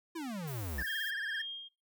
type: exponential sweep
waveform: square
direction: down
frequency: 348.7 to 60 Hz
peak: -38 dBFS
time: 0.15-0.83 s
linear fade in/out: 10 ms
type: noise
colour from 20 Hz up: violet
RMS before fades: -47 dBFS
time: 0.47-1.11 s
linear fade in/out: 10 ms
type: tone with vibrato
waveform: triangle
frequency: 1700 Hz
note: G#6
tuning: 40 cents sharp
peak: -33 dBFS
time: 0.78-1.42 s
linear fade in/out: 5 ms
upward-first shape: triangle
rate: 18 Hz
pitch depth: 140 cents each way
type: tone with tremolo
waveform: sine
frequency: 3225 Hz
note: G7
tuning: 48 cents sharp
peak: -37 dBFS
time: 0.86-1.69 s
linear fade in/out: 20 ms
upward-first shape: sine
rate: 2.1 Hz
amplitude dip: 65%
effects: noise-tail reverb RT60 0.2 s tail -19 dB re dry